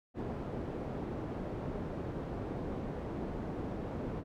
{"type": "low-pass noise", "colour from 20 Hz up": "white", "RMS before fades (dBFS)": -39, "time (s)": [0.14, 4.24], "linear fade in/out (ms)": 50, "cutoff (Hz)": 410, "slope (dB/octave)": 12, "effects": []}